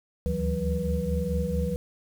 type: tone cluster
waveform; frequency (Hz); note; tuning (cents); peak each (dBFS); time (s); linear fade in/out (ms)
sine; 72.7 / 77.2 / 166.1 / 187.9 / 487.4; D2 / D#2 / E3 / F#3 / B4; -17 / -13 / +13 / +27 / -23; -31; 0.26-1.76; 0
effects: 8-bit

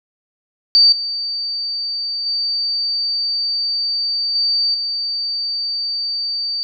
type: tone with level steps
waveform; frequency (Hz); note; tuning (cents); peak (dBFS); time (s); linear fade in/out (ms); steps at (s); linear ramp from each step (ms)
sine; 4615; D8; -31; -7 / -20 / -17 / -14 / -19; 0.75-6.63; 0; 0.92 / 2.26 / 4.35 / 4.74; 5
effects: none

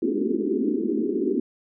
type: band-pass noise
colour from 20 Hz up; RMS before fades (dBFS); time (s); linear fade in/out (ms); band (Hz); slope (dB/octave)
white; -24; 0.02-1.4; 5; 210 to 420; 96
effects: none

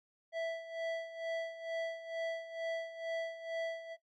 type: tone with tremolo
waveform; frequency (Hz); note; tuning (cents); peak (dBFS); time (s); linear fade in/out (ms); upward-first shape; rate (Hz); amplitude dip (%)
square; 659.3; E5; 0; -34; 0.32-3.97; 50; sine; 2.2; 75
effects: noise-tail reverb RT60 0.1 s tail -19 dB re dry + low-pass 3000 Hz 12 dB/octave

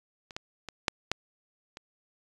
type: clicks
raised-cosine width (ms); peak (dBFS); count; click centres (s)
0.2; -27 / -18 / -21 / -7 / -9 / -25; 6; 0.308 / 0.365 / 0.687 / 0.882 / 1.116 / 1.771
effects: resampled to 24000 Hz

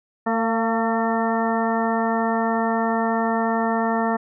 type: harmonic tone with a mistuned harmonic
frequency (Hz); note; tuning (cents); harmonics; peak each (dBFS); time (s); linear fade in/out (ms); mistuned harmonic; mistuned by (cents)
225.7; A3; +44; 1 / 2 / 3 / 4 / 5 / 6 / 8; -23 / -27 / -25 / -26 / -31 / -31 / -31; 0.26-4.17; 10; 3; +27
effects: none

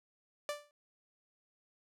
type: tone with exponential decay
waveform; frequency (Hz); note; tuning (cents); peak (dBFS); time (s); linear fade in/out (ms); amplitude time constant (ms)
sawtooth; 587.3; D5; 0; -29; 0.49-0.71; 1; 46
effects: low-pass 12000 Hz 12 dB/octave

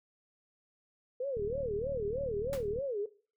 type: tone with vibrato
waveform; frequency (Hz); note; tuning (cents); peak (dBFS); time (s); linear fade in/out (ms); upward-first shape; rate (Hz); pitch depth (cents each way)
sine; 475.5; A#4; +34; -32; 1.2-3.06; 5; sine; 3.2; 290
type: click train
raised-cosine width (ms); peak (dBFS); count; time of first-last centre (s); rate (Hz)
5; -32; 55; 1.37-2.787; 38.1
type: noise with exponential decay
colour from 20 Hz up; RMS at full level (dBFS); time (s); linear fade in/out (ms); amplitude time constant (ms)
pink; -39; 2.53-2.67; 0; 30
effects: noise-tail reverb RT60 0.4 s tail -18 dB re dry

